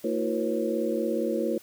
sine tone cluster, 226.1 / 323 / 360.2 / 478.6 / 543 Hz, A3 / E4 / F#4 / A#4 / C#5, +47 / -35 / -46 / +46 / -36 cents, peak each -31 dBFS, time 0.04-1.58 s, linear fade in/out 5 ms, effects white hiss -53 dBFS RMS until 1.62 s

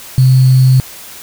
sine tone with sample-and-hold, 130 Hz, C3, 11 cents flat, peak -4 dBFS, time 0.18-0.8 s, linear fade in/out 0 ms, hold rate 4410 Hz, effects white hiss -32 dBFS RMS until 1.22 s

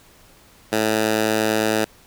10% pulse tone with high-pass filter, 108.9 Hz, A2, 17 cents flat, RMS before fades -20 dBFS, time 0.72-1.85 s, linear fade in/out 10 ms, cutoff 230 Hz, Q 0.6, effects pink hiss -51 dBFS RMS until 2.06 s

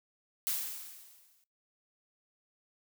blue noise with exponential decay, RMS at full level -31 dBFS, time 0.47-1.44 s, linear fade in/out 0 ms, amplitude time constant 210 ms, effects noise-tail reverb RT60 0.2 s tail -20 dB re dry

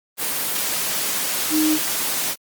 sine tone in noise, 310 Hz, D#4, 6 cents flat, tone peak -16 dBFS, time 1.5-1.79 s, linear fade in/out 50 ms, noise white, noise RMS -23 dBFS, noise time 0.17-2.36 s, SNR +4 dB, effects high-pass 150 Hz 12 dB/octave + Opus 24 kbps

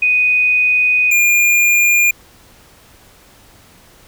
sine / square tone pair in turn, 2489 / 2413 Hz, D#7 / D7, 0 / +46 cents, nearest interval minor second, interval 54 cents, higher first, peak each -10 dBFS, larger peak neither, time 0.02-1.11 / 1.11-2.11 s, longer first, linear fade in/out 5 ms, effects pink hiss -46 dBFS RMS until 4.07 s

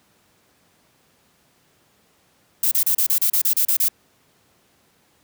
violet noise bursts, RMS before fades -18 dBFS, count 11, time 2.63-3.885 s, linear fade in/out 5 ms, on 85 ms, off 32 ms, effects pink hiss -60 dBFS RMS until 5.23 s + high-pass 100 Hz 12 dB/octave

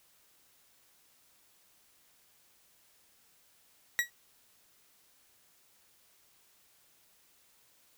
40% pulse tone with exponential decay, 1921 Hz, B6, 48 cents flat, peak -21 dBFS, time 3.99-4.1 s, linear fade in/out 0 ms, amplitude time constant 23 ms, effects white hiss -66 dBFS RMS until 7.97 s

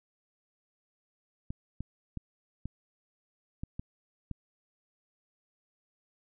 clicks, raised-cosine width 5 ms, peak -24 dBFS, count 7, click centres 1.505 / 1.806 / 2.173 / 2.656 / 3.635 / 3.795 / 4.313 s, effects none

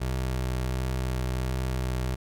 25% pulse tone with vibrato, 63.6 Hz, C2, 48 cents flat, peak -23 dBFS, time 0-2.16 s, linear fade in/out 20 ms, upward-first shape triangle, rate 1.4 Hz, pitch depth 18 cents each way, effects none

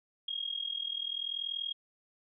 sine tone with amplitude modulation, 3265 Hz, G#7, 30 cents flat, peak -30 dBFS, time 0.28-1.73 s, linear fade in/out 5 ms, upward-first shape sine, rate 40.6 Hz, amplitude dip 85%, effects none

